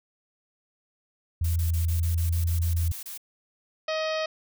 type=tone with pitch glide; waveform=sine; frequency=83.5 to 84.08 Hz; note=E2 to E2; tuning=+23 to +35 cents; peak=-22 dBFS; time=1.41-2.92 s; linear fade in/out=5 ms; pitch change=+12 cents; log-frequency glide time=1.88-1.95 s
type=noise bursts; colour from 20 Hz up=blue; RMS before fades=-38 dBFS; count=12; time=1.44-3.177 s; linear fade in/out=5 ms; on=120 ms; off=27 ms
type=harmonic tone; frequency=630 Hz; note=D#5; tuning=21 cents sharp; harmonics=1 / 2 / 3 / 4 / 5 / 6 / 7 / 8 / 9; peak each=-27 / -35 / -37 / -37 / -40 / -42 / -42 / -41 / -47 dBFS; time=3.88-4.26 s; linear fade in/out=5 ms
effects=none